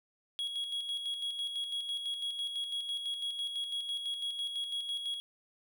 triangle tone with tremolo, 3322 Hz, G#7, in tune, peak -31 dBFS, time 0.39-5.2 s, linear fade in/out 0 ms, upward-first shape square, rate 6 Hz, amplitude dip 45%, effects none

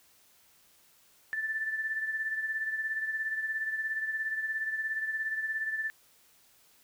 sine beating tone pair, 1761 / 1778 Hz, A6 / A6, +1 / +18 cents, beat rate 17 Hz, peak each -31 / -39 dBFS, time 1.33-5.9 s, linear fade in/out 0 ms, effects white hiss -63 dBFS RMS until 6.83 s

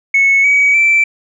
sine tone with pitch steps, 2202 / 2267 / 2333 Hz, C#7 / C#7 / D7, -12 / +38 / -12 cents, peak -6 dBFS, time 0.14-1.04 s, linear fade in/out 5 ms, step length 300 ms, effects tanh soft clip ceiling -4 dBFS

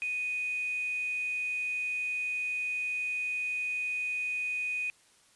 sine tone with quantisation, 2488 Hz, D#7, 1 cent flat, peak -30 dBFS, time 0.02-4.9 s, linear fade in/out 0 ms, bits 8, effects white hiss -63 dBFS RMS until 5.35 s + resampled to 24000 Hz

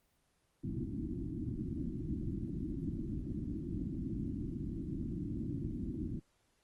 white low-pass noise, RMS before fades -39 dBFS, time 0.63-6.2 s, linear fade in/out 20 ms, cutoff 340 Hz, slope 96 dB/octave, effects pink hiss -75 dBFS RMS until 6.63 s + Opus 24 kbps

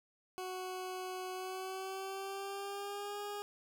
20% pulse tone with pitch glide, 370 to 410.5 Hz, F#4 to G#4, 0 to -20 cents, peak -35 dBFS, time 0.38-3.42 s, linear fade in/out 0 ms, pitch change +180 cents, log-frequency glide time 1.32-3.19 s, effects none

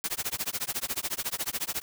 white noise with tremolo, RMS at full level -29 dBFS, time 0.04-1.82 s, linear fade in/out 0 ms, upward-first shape sine, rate 14 Hz, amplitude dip 100%, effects none

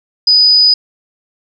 sine tone, 4975 Hz, D#8, 1 cent flat, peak -5 dBFS, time 0.27-0.74 s, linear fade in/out 5 ms, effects none

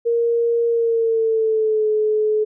sine tone with pitch glide, 467.4 to 428.6 Hz, A#4 to A4, +5 to -45 cents, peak -15 dBFS, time 0.05-2.45 s, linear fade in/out 20 ms, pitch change -150 cents, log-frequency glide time 0.67-1.88 s, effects none

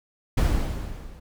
brown noise with level ramp, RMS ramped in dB -17 to -44 dBFS, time 0.37-1.2 s, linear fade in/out 10 ms, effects none

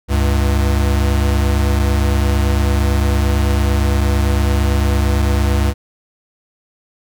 square tone pair together, 69.72 / 98.6 Hz, C#2 / G2, +11 / +11 cents, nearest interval tritone, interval 600 cents, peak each -14 / -19 dBFS, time 0.08-5.74 s, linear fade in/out 50 ms, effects none

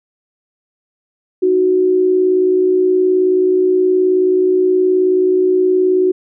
sine tone pair together, 311.1 / 370 Hz, D#4 / F#4, 0 / 0 cents, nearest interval minor third, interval 300 cents, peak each -20 / -10 dBFS, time 1.42-6.12 s, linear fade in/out 10 ms, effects none

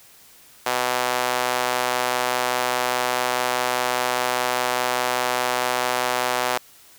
sawtooth tone with high-pass filter, 124.9 Hz, B2, 20 cents sharp, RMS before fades -23 dBFS, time 0.66-6.58 s, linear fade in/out 5 ms, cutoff 720 Hz, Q 1.2, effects white hiss -50 dBFS RMS until 6.98 s

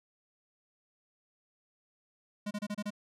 square tone bursts, 207.2 Hz, G#3, 4 cents flat, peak -34 dBFS, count 6, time 2.46-2.905 s, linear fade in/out 10 ms, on 50 ms, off 29 ms, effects low-pass 10000 Hz 12 dB/octave

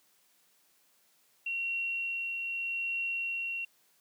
sine tone with tremolo, 2738 Hz, F7, 35 cents flat, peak -30 dBFS, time 1.46-3.65 s, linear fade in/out 5 ms, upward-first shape triangle, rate 0.81 Hz, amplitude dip 30%, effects white hiss -68 dBFS RMS until 4 s + high-pass 150 Hz 12 dB/octave

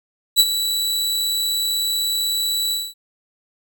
sawtooth tone with ADSR envelope, 3942 Hz, B7, 4 cents flat, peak -5 dBFS, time 0.36-2.94 s, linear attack 36 ms, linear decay 46 ms, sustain -11 dB, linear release 220 ms, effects none

